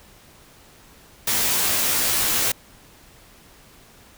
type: noise with comb filter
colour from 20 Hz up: white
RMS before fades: -21 dBFS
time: 1.27-2.52 s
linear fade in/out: 5 ms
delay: 15 ms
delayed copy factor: -0.9
effects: pink hiss -50 dBFS RMS until 4.17 s